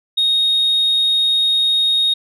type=tone; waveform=sine; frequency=3729 Hz; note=A#7; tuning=in tune; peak=-11 dBFS; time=0.17-2.14 s; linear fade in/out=10 ms; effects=tanh soft clip ceiling -10 dBFS